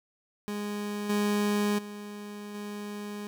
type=tone with level steps; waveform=30% pulse; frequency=206.7 Hz; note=G#3; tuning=8 cents flat; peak=-29 / -22 / -36 / -33 dBFS; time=0.48-3.27 s; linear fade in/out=0 ms; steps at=1.09 / 1.78 / 2.54 s; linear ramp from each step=10 ms; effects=none